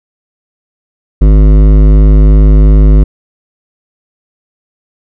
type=tone with hard clipping; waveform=triangle; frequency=51.4 Hz; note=G#1; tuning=17 cents flat; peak=-3 dBFS; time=1.21-3.04 s; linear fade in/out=10 ms; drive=18 dB; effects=none